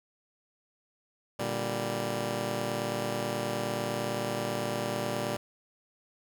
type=chord; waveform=10% pulse; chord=G minor; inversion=first; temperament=just; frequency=117.6 / 147 / 196 Hz; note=Bb2 / D3 / G3; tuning=+16 / +2 / 0 cents; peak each=-26 / -30 / -27 dBFS; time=1.39-5.37 s; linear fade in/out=5 ms; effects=none